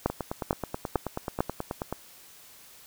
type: two click trains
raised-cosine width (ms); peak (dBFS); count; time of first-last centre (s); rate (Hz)
1; -9 / -16; 4 / 18; 0.06-1.405 / 0.1-1.926; 2.23 / 9.31
effects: white hiss -52 dBFS RMS until 2.86 s